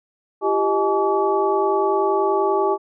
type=tone cluster; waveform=sine; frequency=344.2 / 394.5 / 624 / 851 / 1142 Hz; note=F4 / G4 / D#5 / G#5 / D6; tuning=-25 / +11 / +5 / +42 / -49 cents; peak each=-27 / -19 / -26 / -22 / -25 dBFS; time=0.41-2.78 s; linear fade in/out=50 ms; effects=none